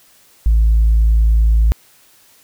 sine tone, 55 Hz, A1, in tune, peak -7 dBFS, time 0.46-1.72 s, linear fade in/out 0 ms, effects tanh soft clip ceiling -6 dBFS + white hiss -50 dBFS RMS until 2.43 s

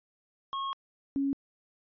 square / sine tone pair in turn, 1089 / 276.4 Hz, C#6 / C#4, -31 / -5 cents, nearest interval 2 octaves, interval 2374 cents, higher first, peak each -32 / -26 dBFS, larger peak second, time 0.53-0.73 / 1.16-1.33 s, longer first, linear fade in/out 0 ms, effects resampled to 11025 Hz

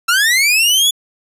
sawtooth linear sweep, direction up, 1330 to 3469 Hz, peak -7 dBFS, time 0.08-0.91 s, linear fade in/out 10 ms, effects resampled to 32000 Hz

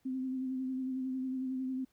sine tone with vibrato, 260 Hz, C4, 11 cents flat, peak -33 dBFS, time 0.05-1.85 s, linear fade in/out 10 ms, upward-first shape sine, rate 11 Hz, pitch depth 27 cents each way, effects pink hiss -74 dBFS RMS until 1.92 s

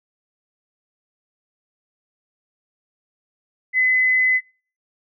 sine tone, 2023 Hz, B6, 41 cents sharp, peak -14 dBFS, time 3.73-4.41 s, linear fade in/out 50 ms, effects noise-tail reverb RT60 0.4 s tail -22 dB re dry

